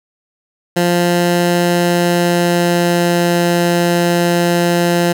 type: tone with pitch glide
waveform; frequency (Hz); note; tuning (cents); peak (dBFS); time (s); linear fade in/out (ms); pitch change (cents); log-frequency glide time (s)
15% pulse; 174.61 to 173.2; F3 to F3; 0 to -14; -5; 0.76-5.13; 10; -14; 1.61-3.4
effects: none